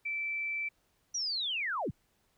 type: tone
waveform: sine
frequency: 2327 Hz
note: D7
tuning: 17 cents flat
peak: -32 dBFS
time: 0.05-0.69 s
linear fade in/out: 10 ms
type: linear sweep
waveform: sine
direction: down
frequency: 5920 to 53.6 Hz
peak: -31 dBFS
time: 1.14-1.91 s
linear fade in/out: 10 ms
effects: pink hiss -73 dBFS RMS until 2.37 s